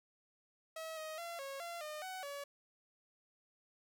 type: tone with pitch steps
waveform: sawtooth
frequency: 643 / 628 / 682 / 548 / 685 / 608 / 749 / 567 Hz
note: E5 / D#5 / F5 / C#5 / F5 / D#5 / F#5 / C#5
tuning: -43 / +16 / -41 / -20 / -34 / -40 / +21 / +39 cents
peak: -39 dBFS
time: 0.76-2.44 s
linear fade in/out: 5 ms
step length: 210 ms
effects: none